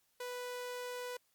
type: tone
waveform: sawtooth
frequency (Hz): 493.9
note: B4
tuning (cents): 0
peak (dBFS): -36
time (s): 0.2-1.17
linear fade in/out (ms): 5
effects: white hiss -75 dBFS RMS until 1.34 s + MP3 96 kbps